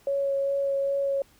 sine tone with vibrato, 554 Hz, C#5, 1 cent flat, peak -23 dBFS, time 0.07-1.22 s, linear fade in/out 2 ms, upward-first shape sine, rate 2.5 Hz, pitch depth 10 cents each way, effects pink hiss -59 dBFS RMS until 1.39 s

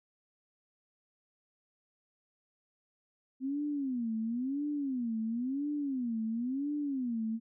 sine tone with vibrato, 255.5 Hz, C4, 41 cents flat, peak -31 dBFS, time 3.4-7.4 s, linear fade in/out 50 ms, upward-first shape sine, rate 0.97 Hz, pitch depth 250 cents each way, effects none

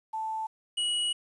sine / square tone pair in turn, 880 / 2916 Hz, A5 / F#7, 0 / -26 cents, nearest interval octave + major sixth, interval 2074 cents, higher second, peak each -30 / -27 dBFS, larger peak second, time 0.13-0.47 / 0.77-1.13 s, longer second, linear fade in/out 10 ms, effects resampled to 24000 Hz + 10-bit

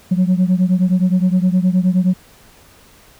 sine beating tone pair, 180 / 189.6 Hz, F#3 / F#3, -47 / +43 cents, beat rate 9.6 Hz, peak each -12 / -14 dBFS, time 0.11-2.14 s, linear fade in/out 10 ms, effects tanh soft clip ceiling -8 dBFS + pink hiss -47 dBFS RMS until 3.19 s

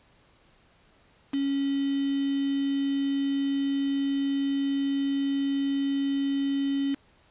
sine tone with quantisation, 277.2 Hz, C#4, in tune, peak -24 dBFS, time 1.33-6.95 s, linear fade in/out 10 ms, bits 6, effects pink hiss -61 dBFS RMS until 7.3 s + resampled to 8000 Hz

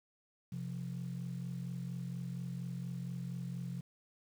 sine tone pair together, 130.7 / 174.97 Hz, C3 / F3, -1 / +4 cents, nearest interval perfect fourth, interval 505 cents, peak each -40 / -40 dBFS, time 0.52-3.81 s, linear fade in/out 5 ms, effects tanh soft clip ceiling -32 dBFS + 10-bit

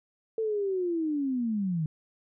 sine linear sweep, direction down, 451 to 150 Hz, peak -26 dBFS, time 0.38-1.86 s, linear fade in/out 2 ms, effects none

